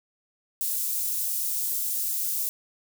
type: high-pass noise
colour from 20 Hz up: white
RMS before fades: -28 dBFS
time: 0.61-2.49 s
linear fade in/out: 0 ms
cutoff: 8700 Hz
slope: 12 dB/octave
effects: none